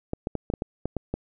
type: clicks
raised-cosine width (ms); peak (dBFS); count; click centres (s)
2; -14; 9; 0.134 / 0.271 / 0.353 / 0.501 / 0.538 / 0.621 / 0.856 / 0.967 / 1.14
effects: none